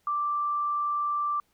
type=tone; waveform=sine; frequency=1174.7 Hz; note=D6; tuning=in tune; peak=-25 dBFS; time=0.07-1.4 s; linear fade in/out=2 ms; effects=pink hiss -70 dBFS RMS until 1.53 s